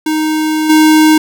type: tone with level steps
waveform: square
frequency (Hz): 311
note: D#4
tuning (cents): -1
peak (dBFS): -12 / -5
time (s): 0.06-1.18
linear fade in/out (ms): 5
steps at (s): 0.69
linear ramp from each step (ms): 10
effects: none